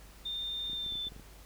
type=tone with pitch glide; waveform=sine; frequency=3616 to 3533 Hz; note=A7 to A7; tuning=+47 to +6 cents; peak=-34 dBFS; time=0.25-1.09 s; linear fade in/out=10 ms; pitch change=-41 cents; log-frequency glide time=0.75-0.96 s
type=clicks; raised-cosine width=3 ms; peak=-37 dBFS; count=9; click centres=0.698 / 0.732 / 0.863 / 0.923 / 0.955 / 1.069 / 1.121 / 1.164 / 1.197 s
effects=added 50 Hz sine -52 dBFS peak until 1.45 s + pink hiss -56 dBFS RMS until 1.45 s